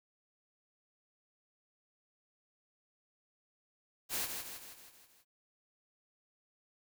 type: noise with echo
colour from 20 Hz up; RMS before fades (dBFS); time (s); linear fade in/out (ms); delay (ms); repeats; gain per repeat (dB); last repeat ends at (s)
white; -36; 4.09-4.29; 50; 160; 6; -5; 5.25
effects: none